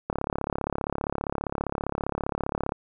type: click train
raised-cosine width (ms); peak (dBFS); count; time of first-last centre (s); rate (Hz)
1; -13; 93; 0.1-2.721; 35.1
effects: none